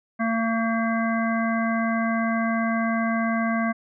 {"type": "harmonic tone", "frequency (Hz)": 226.9, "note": "A#3", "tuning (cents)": -47, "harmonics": [1, 3, 5, 7, 9], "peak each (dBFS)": [-23, -28, -30, -31, -33], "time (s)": [0.19, 3.73], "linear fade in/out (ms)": 20, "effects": []}